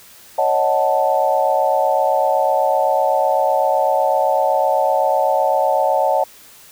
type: chord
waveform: sine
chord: D# half-diminished seventh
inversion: third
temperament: equal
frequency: 554.4 / 622.3 / 740 / 880 Hz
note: C#5 / D#5 / F#5 / A5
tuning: 0 / 0 / 0 / 0 cents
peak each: -19 dBFS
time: 0.38-6.24 s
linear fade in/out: 5 ms
effects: white hiss -44 dBFS RMS until 6.71 s